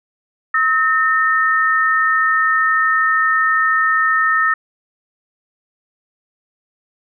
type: tone pair together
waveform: sine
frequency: 1286 / 1818.7 Hz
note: E6 / A#6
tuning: -43 / -43 cents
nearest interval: tritone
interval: 600 cents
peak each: -15 dBFS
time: 0.54-4.54 s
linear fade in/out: 5 ms
effects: none